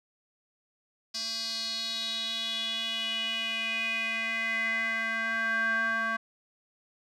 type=tone with band-pass filter sweep; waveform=square; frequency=225.5 Hz; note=A3; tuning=43 cents sharp; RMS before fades=-31 dBFS; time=1.14-6.17 s; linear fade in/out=10 ms; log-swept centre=4900 to 1400 Hz; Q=6.4; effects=none